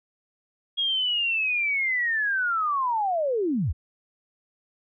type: linear sweep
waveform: sine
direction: down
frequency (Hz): 3300 to 53.2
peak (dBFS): -22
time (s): 0.77-3.73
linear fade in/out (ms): 20
effects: none